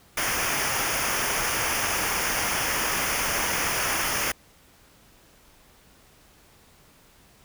pink noise with comb filter, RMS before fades -26 dBFS, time 0.17-4.32 s, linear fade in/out 5 ms, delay 0.25 ms, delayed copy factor -0.75, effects pink hiss -56 dBFS RMS until 7.44 s

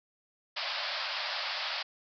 white band-pass noise, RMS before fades -35 dBFS, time 0.56-1.83 s, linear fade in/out 10 ms, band 560 to 5100 Hz, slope 96 dB/octave, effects none

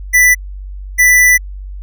square tone pair in turn, 1982 / 1982 Hz, B6 / B6, +6 / +6 cents, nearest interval unison, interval 0 cents, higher neither, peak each -6 dBFS, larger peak neither, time 0.13-0.35 / 0.98-1.38 s, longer second, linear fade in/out 20 ms, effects added 48 Hz sine -24 dBFS peak until 1.82 s

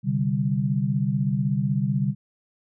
sine chord, C suspended second, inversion none, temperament equal, 130.81 / 146.83 / 196 Hz, C3 / D3 / G3, 0 / 0 / 0 cents, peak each -25 dBFS, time 0.03-2.15 s, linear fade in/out 50 ms, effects none

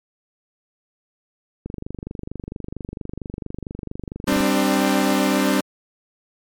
click train, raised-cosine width 3 ms, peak -17 dBFS, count 68, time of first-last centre 1.66-4.406 s, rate 24.4 Hz
sawtooth chord, G suspended fourth, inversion none, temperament equal with one note detuned, 196 / 261.6 / 297.9 Hz, G3 / C4 / D4, 0 / 0 / +25 cents, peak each -17 dBFS, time 4.27-5.61 s, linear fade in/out 10 ms
effects MP3 96 kbps

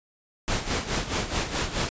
pink noise with tremolo, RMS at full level -25 dBFS, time 0.48-1.89 s, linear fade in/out 0 ms, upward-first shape sine, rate 4.7 Hz, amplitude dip 70%, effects resampled to 16000 Hz

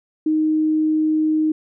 sine tone, 311.1 Hz, D#4, in tune, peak -15 dBFS, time 0.26-1.52 s, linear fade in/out 5 ms, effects none

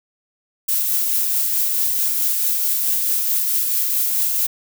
violet noise with tremolo, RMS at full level -18 dBFS, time 0.68-4.47 s, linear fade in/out 10 ms, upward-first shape triangle, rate 4.6 Hz, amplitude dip 30%, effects none

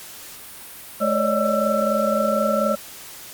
sine tone cluster, 214.3 / 552 / 576 / 615 / 1335 Hz, A3 / C#5 / D5 / D#5 / E6, -45 / -7 / -34 / -20 / +22 cents, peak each -24 dBFS, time 1-2.76 s, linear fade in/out 20 ms, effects white hiss -39 dBFS RMS until 3.33 s + Opus 48 kbps

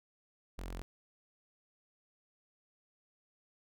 sawtooth tone with notch filter, 44.44 Hz, F1, 31 cents sharp, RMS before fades -43 dBFS, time 0.58-0.82 s, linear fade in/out 0 ms, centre 120 Hz, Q 1.3, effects none

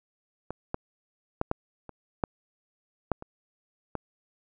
clicks, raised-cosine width 1 ms, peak -20 / -15 / -12 / -12 / -27 / -11 / -10 / -26 / -17 dBFS, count 9, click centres 0.506 / 0.744 / 1.414 / 1.514 / 1.893 / 2.238 / 3.117 / 3.224 / 3.953 s, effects none

